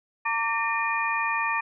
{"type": "tone cluster", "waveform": "sine", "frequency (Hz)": [910, 1160, 1817, 2426], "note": ["A#5", "D6", "A#6", "D#7"], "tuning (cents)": [-42, -22, -45, -44], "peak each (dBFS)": -29, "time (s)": [0.25, 1.61], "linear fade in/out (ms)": 10, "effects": []}